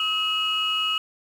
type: tone cluster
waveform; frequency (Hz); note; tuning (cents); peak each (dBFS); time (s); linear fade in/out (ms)
sine; 1277 / 2591 / 2901; D#6 / E7 / F#7; +45 / -30 / -35; -27 / -30 / -22; 0-0.98; 2
effects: tanh soft clip ceiling -16 dBFS + 8-bit